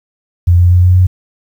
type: tone with pitch steps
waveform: sine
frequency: 87.31 / 88.38 / 89.45 / 90.55 / 91.65 Hz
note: F2 / F2 / F2 / F#2 / F#2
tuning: 0 / +21 / +42 / -37 / -16 cents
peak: -4 dBFS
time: 0.47-1.07 s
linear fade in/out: 10 ms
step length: 120 ms
effects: 7-bit